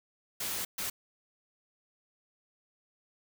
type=noise bursts at uneven times; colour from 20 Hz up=white; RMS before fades=-35 dBFS; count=2; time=0.4-0.65 / 0.78-0.9 s; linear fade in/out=5 ms; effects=none